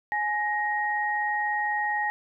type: tone pair together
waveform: sine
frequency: 839 / 1877 Hz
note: G#5 / A#6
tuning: +17 / +11 cents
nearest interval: octave + major second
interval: 1394 cents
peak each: -27 dBFS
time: 0.12-2.1 s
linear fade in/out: 0 ms
effects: none